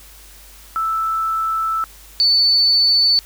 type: tone pair in turn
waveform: sine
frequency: 1318.5 / 4493 Hz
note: E6 / C#8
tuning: 0 / +23 cents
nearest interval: octave + major sixth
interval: 2123 cents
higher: second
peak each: -17 / -11 dBFS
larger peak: second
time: 0.76-1.84 / 2.2-3.19 s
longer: first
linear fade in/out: 0 ms
effects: added 50 Hz sine -44 dBFS peak until 3.25 s + white hiss -44 dBFS RMS until 3.25 s